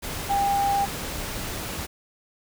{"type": "tone in noise", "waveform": "sine", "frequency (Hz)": 799, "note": "G5", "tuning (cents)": 33, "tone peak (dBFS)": -20, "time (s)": [0.29, 0.86], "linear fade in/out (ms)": 20, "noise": "pink", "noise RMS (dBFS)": -32, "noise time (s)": [0.02, 1.87], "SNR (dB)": 9, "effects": []}